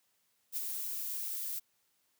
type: noise with ADSR envelope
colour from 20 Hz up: violet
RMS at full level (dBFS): -34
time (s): 0.52-1.6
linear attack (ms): 50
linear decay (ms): 17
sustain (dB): -4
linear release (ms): 19
effects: white hiss -75 dBFS RMS until 2.19 s + high-pass 80 Hz 12 dB/octave